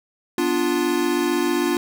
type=chord; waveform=square; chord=B diminished; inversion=none; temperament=equal; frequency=246.9 / 293.7 / 349.2 Hz; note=B3 / D4 / F4; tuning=0 / 0 / 0 cents; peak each=-27 / -24 / -22 dBFS; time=0.38-1.77 s; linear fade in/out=2 ms; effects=9-bit